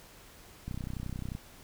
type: click train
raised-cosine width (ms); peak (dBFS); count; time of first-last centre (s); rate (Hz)
5; -25; 22; 0.68-1.351; 31.3
effects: pink hiss -54 dBFS RMS until 1.63 s